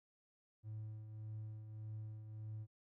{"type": "tone with tremolo", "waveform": "triangle", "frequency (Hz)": 108.2, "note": "A2", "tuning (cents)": -29, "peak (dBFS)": -40, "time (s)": [0.63, 2.67], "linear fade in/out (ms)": 50, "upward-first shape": "triangle", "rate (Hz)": 1.7, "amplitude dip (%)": 60, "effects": ["tanh soft clip ceiling -39 dBFS"]}